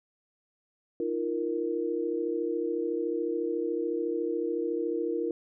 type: chord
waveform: sine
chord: Eb suspended second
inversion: none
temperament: equal with one note detuned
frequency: 311.1 / 345 / 466.2 Hz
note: Eb4 / F4 / Bb4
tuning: 0 / -21 / 0 cents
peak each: -34 / -31 / -31 dBFS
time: 1-5.31 s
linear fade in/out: 2 ms
effects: none